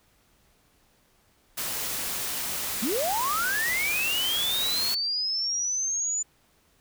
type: noise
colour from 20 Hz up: white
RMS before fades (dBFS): -31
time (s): 1.57-4.95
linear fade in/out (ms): 10
type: linear sweep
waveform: sine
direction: up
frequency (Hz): 193.9 to 7040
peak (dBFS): -25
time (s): 2.82-6.23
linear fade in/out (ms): 10
effects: pink hiss -64 dBFS RMS until 6.8 s